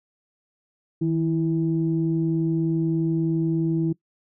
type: tone pair together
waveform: sine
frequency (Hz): 160 / 328.4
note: D#3 / E4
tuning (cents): +49 / -6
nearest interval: octave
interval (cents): 1245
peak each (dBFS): -22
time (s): 1.01-3.93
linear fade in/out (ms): 10
effects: noise-tail reverb RT60 0.1 s tail -21 dB re dry + tanh soft clip ceiling -12 dBFS